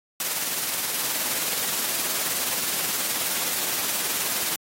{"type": "noise with tremolo", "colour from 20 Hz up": "white", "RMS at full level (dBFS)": -25, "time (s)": [0.2, 4.56], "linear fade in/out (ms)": 2, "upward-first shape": "sine", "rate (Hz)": 19, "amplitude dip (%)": 30, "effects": ["high-pass 150 Hz 12 dB/octave", "AAC 48 kbps"]}